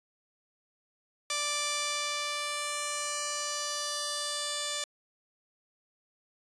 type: tone pair together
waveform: 5% pulse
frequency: 587.4 / 1174.7 Hz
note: D5 / D6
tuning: 0 / 0 cents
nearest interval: octave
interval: 1200 cents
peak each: -22 dBFS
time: 1.3-4.84 s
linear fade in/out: 2 ms
effects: resampled to 22050 Hz